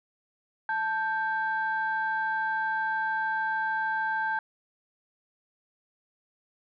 sine tone pair together, 880 / 1571.7 Hz, A5 / G6, 0 / +4 cents, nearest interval minor seventh, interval 1004 cents, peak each -28 dBFS, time 0.69-4.39 s, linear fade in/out 2 ms, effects tanh soft clip ceiling -19 dBFS

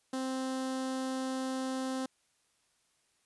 sawtooth tone with notch filter, 261.6 Hz, C4, in tune, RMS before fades -35 dBFS, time 0.13-2.06 s, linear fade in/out 5 ms, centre 2300 Hz, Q 1.7, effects white hiss -73 dBFS RMS until 3.25 s + resampled to 24000 Hz

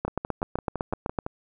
two click trains, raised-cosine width 1 ms, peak -12 / -16 dBFS, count 10 / 8, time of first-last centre 0.05-1.188 / 0.08-1.264 s, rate 7.91 / 5.91 Hz, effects none

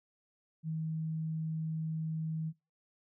sine tone, 159.2 Hz, D#3, 40 cents sharp, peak -33 dBFS, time 0.63-2.53 s, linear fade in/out 50 ms, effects noise-tail reverb RT60 0.3 s tail -24 dB re dry

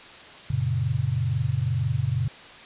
sine chord, F# major, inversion none, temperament equal, 92.5 / 116.54 / 138.59 Hz, F#2 / A#2 / C#3, 0 / 0 / 0 cents, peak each -29 / -25 / -26 dBFS, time 0.5-2.28 s, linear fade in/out 5 ms, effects white hiss -44 dBFS RMS until 2.65 s + resampled to 8000 Hz

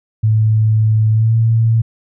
sine tone with pitch glide, 109.2 to 113.44 Hz, A2 to A#2, -13 to -47 cents, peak -9 dBFS, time 0.23-1.82 s, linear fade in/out 10 ms, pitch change +66 cents, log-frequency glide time 1.12-1.34 s, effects none

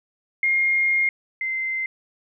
sine tone pair in turn, 2131 / 2076 Hz, C7 / C7, +31 / -14 cents, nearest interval unison, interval 45 cents, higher first, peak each -17 / -23 dBFS, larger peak first, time 0.43-1.09 / 1.41-1.86 s, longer first, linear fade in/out 2 ms, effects none

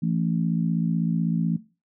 harmonic tone, 56 Hz, A1, 31 cents sharp, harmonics 3 / 4 / 5, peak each -23 / -26 / -33 dBFS, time 0.02-1.57 s, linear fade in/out 10 ms, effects noise-tail reverb RT60 0.3 s tail -17 dB re dry

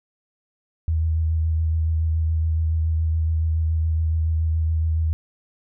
sine tone with vibrato, 80.2 Hz, E2, 47 cents flat, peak -18 dBFS, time 0.88-5.13 s, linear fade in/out 0 ms, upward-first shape sine, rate 7.1 Hz, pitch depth 21 cents each way, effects none

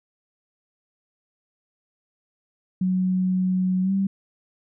sine tone with pitch glide, 185 to 194.65 Hz, F#3 to G3, 0 to -12 cents, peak -19 dBFS, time 2.81-4.07 s, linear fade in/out 5 ms, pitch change +88 cents, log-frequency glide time 3.82-3.92 s, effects none

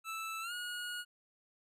25% pulse tone with pitch glide, 1318.5 to 1446.2 Hz, E6 to F#6, 0 to -40 cents, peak -35 dBFS, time 0.04-1.05 s, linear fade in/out 50 ms, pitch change +160 cents, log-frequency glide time 0.41-0.53 s, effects resampled to 32000 Hz

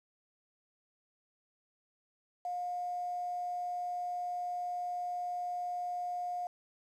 sine tone with quantisation, 713 Hz, F5, 36 cents sharp, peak -34 dBFS, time 2.45-6.47 s, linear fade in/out 2 ms, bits 9, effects low-pass 8000 Hz 12 dB/octave

